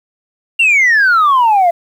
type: exponential sweep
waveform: sine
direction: down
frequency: 2810 to 668 Hz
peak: -5 dBFS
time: 0.59-1.71 s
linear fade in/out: 10 ms
effects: tanh soft clip ceiling -5 dBFS + 7-bit